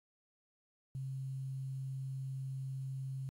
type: tone with quantisation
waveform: sine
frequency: 133.5 Hz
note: C3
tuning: 35 cents sharp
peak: -38 dBFS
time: 0.95-3.29 s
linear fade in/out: 0 ms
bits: 11
effects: AAC 48 kbps